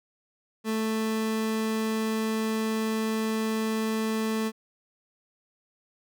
30% pulse tone, 220.3 Hz, A3, 2 cents sharp, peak -23 dBFS, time 0.64-4.52 s, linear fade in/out 50 ms, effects none

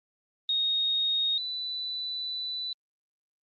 sine tone pair in turn, 3729 / 3981 Hz, A#7 / B7, 0 / +13 cents, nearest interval minor second, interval 113 cents, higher second, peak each -24 / -31 dBFS, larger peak first, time 0.49-1.38 / 1.38-2.73 s, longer second, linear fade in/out 2 ms, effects Opus 32 kbps

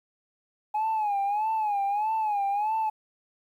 sine tone with vibrato, 838 Hz, G#5, 15 cents sharp, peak -22 dBFS, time 0.74-2.9 s, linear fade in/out 10 ms, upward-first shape sine, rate 1.6 Hz, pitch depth 98 cents each way, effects tanh soft clip ceiling -22 dBFS + 10-bit

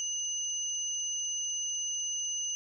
sine tone pair together, 2888 / 6128 Hz, F#7 / G8, -43 / -40 cents, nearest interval octave + minor second, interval 1303 cents, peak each -38 / -32 dBFS, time 0-2.55 s, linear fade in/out 0 ms, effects none

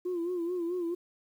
sine tone with vibrato, 349.2 Hz, F4, in tune, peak -28 dBFS, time 0.05-0.95 s, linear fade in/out 10 ms, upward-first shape sine, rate 4.6 Hz, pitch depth 79 cents each way, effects tanh soft clip ceiling -27 dBFS + 10-bit

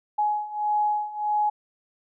sine beating tone pair, 839 / 840.6 Hz, G#5 / G#5, +17 / +21 cents, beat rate 1.6 Hz, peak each -27 / -24 dBFS, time 0.18-1.5 s, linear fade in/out 10 ms, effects none

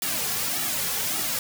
white noise with flanger, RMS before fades -27 dBFS, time 0.02-1.39 s, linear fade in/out 2 ms, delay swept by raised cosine 1.9 to 3.3 ms, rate 1.7 Hz, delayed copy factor -0.75, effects none

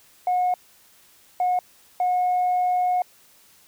sine tone bursts at uneven times, 725 Hz, F#5, 35 cents flat, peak -17 dBFS, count 3, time 0.27-0.54 / 1.4-1.59 / 2-3.02 s, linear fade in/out 2 ms, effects tanh soft clip ceiling -16 dBFS + white hiss -55 dBFS RMS until 3.67 s

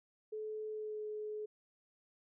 sine tone with pitch glide, 431.1 to 425.4 Hz, A4 to G#4, -35 to +42 cents, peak -39 dBFS, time 0.32-1.46 s, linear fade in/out 10 ms, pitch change -23 cents, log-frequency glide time 0.69-1.04 s, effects none

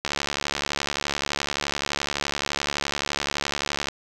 click train, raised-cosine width 0.2 ms, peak -7 dBFS, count 276, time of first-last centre 0.05-3.885 s, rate 71.7 Hz, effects none

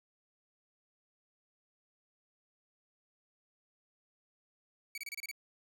sawtooth tone bursts, 2269 Hz, C#7, 40 cents sharp, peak -36 dBFS, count 7, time 4.95-5.314 s, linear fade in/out 2 ms, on 28 ms, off 28 ms, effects none

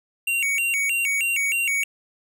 square tone with vibrato, 2487 Hz, D#7, 1 cent flat, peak -21 dBFS, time 0.27-1.84 s, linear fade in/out 5 ms, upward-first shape square, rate 3.2 Hz, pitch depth 180 cents each way, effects none

